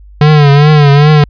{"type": "tone with vibrato", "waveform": "square", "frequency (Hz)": 146.83, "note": "D3", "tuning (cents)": 0, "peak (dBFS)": -3, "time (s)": [0.21, 1.24], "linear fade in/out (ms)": 2, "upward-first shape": "triangle", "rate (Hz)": 2.5, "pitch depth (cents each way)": 90, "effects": ["added 50 Hz sine -32 dBFS peak until 1.29 s", "resampled to 11025 Hz"]}